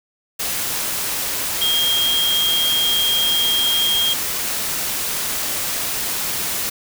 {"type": "tone in noise", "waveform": "sine", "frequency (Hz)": 3231, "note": "G#7", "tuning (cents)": -48, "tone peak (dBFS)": -16, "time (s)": [1.61, 4.14], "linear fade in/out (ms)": 10, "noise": "white", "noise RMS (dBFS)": -23, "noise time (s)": [0.39, 6.7], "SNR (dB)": 4, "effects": []}